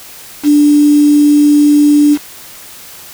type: tone with quantisation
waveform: sine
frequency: 293.7 Hz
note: D4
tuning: in tune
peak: -4 dBFS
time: 0.43-2.18 s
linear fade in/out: 50 ms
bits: 4
effects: white hiss -33 dBFS RMS until 3.13 s